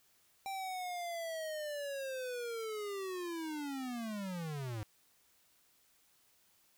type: linear sweep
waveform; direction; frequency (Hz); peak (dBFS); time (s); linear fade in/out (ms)
square; down; 786 to 102.8; -39; 0.46-4.83; 0
effects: white hiss -70 dBFS RMS until 6.77 s

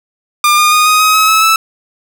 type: tone with pitch steps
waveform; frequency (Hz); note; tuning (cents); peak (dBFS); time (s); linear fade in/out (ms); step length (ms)
sawtooth; 1201 / 1216.4 / 1231.9 / 1247.7 / 1263.6 / 1279.8 / 1296.2 / 1312.7; D6 / D#6 / D#6 / D#6 / D#6 / D#6 / E6 / E6; +38 / -40 / -18 / +4 / +26 / +48 / -30 / -8; -3; 0.44-1.56; 2; 140
effects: none

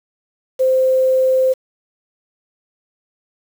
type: tone with quantisation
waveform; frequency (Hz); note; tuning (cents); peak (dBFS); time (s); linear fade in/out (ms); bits
sine; 520; C5; -11; -11; 0.59-1.54; 20; 6
effects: none

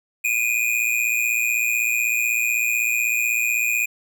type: tone with amplitude modulation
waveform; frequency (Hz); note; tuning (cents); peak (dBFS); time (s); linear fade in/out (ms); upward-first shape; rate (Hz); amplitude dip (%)
square; 2451; D#7; -27; -16; 0.24-3.86; 10; sine; 116; 80
effects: none

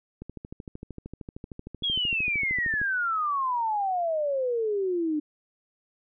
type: click train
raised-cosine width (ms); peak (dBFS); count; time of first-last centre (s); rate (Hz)
3; -25; 35; 0.22-2.815; 13.1
type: exponential sweep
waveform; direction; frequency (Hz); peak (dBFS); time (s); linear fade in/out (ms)
sine; down; 3379 to 294.8; -24; 1.83-5.2; 10
effects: none

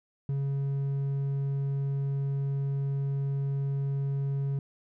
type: tone with hard clipping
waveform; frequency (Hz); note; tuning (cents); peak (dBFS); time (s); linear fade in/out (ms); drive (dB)
sine; 138.59; C#3; 0; -28; 0.29-4.59; 2; 3
effects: none

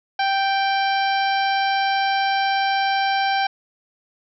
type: harmonic tone with a mistuned harmonic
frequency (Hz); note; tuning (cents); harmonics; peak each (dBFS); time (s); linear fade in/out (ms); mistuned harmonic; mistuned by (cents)
783; G5; -2; 1 / 2 / 3 / 4 / 5 / 6 / 7; -19 / -25 / -29 / -31 / -33 / -35 / -36; 0.19-3.47; 5; 5; +29
effects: none

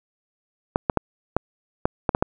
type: clicks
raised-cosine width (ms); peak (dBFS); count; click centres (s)
1; -4; 8; 0.759 / 0.898 / 0.973 / 1.366 / 1.855 / 2.092 / 2.149 / 2.225
effects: none

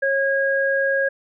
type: tone pair together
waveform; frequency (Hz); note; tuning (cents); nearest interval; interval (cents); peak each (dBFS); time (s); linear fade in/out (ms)
sine; 546.6 / 1638; C#5 / G#6; -24 / -24; octave + perfect fifth; 1900; -20; 0.02-1.09; 10
effects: none

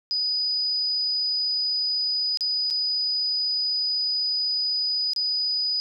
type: tone with dropouts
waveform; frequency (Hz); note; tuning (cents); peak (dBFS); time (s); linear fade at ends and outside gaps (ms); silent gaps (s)
sine; 4966; D#8; -4; -22; 0.11-5.8; 0; 2.373-2.408 / 2.702-2.708 / 5.134-5.162
effects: none

